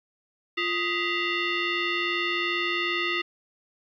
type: tone with frequency modulation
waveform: sine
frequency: 349.2 Hz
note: F4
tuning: in tune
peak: -24 dBFS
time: 0.57-3.22 s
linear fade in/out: 10 ms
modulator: 801 Hz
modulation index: 3.9
effects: 11-bit